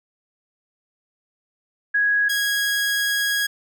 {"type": "tone pair in turn", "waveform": ["sine", "sawtooth"], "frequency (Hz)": [1661.2, 1651.6], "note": ["G#6", "G#6"], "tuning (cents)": [0, -10], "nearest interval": "unison", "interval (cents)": 10, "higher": "first", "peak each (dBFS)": -16, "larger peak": "neither", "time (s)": [[1.94, 2.29], [2.29, 3.47]], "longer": "second", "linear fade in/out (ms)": 10, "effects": []}